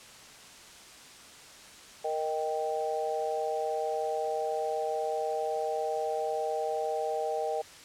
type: chord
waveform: sine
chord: Eb major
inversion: second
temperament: equal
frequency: 466.2 / 622.3 / 784 Hz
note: Bb4 / Eb5 / G5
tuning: 0 / 0 / 0 cents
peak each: -33 dBFS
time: 2.04-7.62 s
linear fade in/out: 10 ms
effects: white hiss -50 dBFS RMS until 7.84 s + low-pass 8000 Hz 12 dB/octave